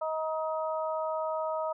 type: harmonic tone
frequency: 315.7 Hz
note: D#4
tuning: 25 cents sharp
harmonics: 2 / 3 / 4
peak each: -31 / -35 / -37 dBFS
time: 0.01-1.73 s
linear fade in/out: 10 ms
effects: none